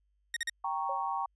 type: tone bursts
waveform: sawtooth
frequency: 1864.7 Hz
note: A#6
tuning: in tune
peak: -27 dBFS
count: 3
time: 0.34-0.497 s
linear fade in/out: 2 ms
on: 25 ms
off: 41 ms
type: chord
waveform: sine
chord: G diminished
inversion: none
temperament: equal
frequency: 784 / 932.3 / 1108.7 Hz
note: G5 / Bb5 / Db6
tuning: 0 / 0 / 0 cents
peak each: -35 dBFS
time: 0.64-1.26 s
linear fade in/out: 5 ms
type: tone with exponential decay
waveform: sine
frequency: 554.4 Hz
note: C#5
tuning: in tune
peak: -34 dBFS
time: 0.89-1.09 s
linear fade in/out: 5 ms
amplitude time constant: 43 ms
effects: added 50 Hz sine -70 dBFS peak until 1.35 s + resampled to 24000 Hz